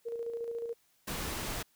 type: tone with tremolo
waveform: sine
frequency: 466.2 Hz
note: A#4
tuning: in tune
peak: -33 dBFS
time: 0.05-0.74 s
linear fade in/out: 20 ms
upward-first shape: square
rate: 14 Hz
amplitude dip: 40%
type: noise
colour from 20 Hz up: pink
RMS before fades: -37 dBFS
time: 1.07-1.63 s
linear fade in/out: 10 ms
effects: white hiss -70 dBFS RMS until 1.75 s